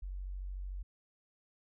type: tone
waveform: sine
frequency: 46.74 Hz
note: F#1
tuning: 18 cents sharp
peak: -38 dBFS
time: 0.02-0.83 s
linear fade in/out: 10 ms
effects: none